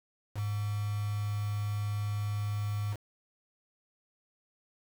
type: tone with quantisation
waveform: sine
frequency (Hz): 103.83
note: G#2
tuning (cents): 0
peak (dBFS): -30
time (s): 0.34-2.97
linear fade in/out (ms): 50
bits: 7
effects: none